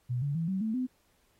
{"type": "tone with pitch steps", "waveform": "sine", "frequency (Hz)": [123.47, 142.65, 164.81, 190.42, 220, 254.2], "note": ["B2", "C#3", "E3", "G3", "A3", "C4"], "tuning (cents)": [0, 50, 0, -50, 0, -50], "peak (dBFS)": -28, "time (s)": [0.09, 0.87], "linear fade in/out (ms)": 20, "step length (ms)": 130, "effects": ["pink hiss -70 dBFS RMS until 1.39 s", "AAC 48 kbps"]}